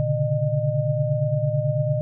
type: tone cluster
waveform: sine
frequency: 118.3 / 137.1 / 146 / 609 Hz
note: A#2 / C#3 / D3 / D#5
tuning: +26 / -19 / -10 / -37 cents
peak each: -25 dBFS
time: 0-2.01 s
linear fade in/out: 0 ms
effects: none